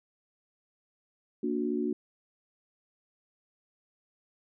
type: chord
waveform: sine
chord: Bb augmented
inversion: none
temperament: just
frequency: 233.1 / 291.4 / 364.2 Hz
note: Bb3 / D4 / F#4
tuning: 0 / -13 / -27 cents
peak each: -32 dBFS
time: 1.43-1.93 s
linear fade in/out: 5 ms
effects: none